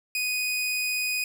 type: tone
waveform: sawtooth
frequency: 2489 Hz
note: D#7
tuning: in tune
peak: -22 dBFS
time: 0.15-1.24 s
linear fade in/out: 2 ms
effects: none